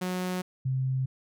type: tone pair in turn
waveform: sawtooth / sine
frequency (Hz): 182.6 / 131.12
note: F#3 / C3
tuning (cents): -23 / +4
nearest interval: tritone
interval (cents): 573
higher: first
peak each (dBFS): -25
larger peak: neither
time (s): 0.01-0.42 / 0.65-1.06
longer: neither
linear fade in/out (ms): 10
effects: none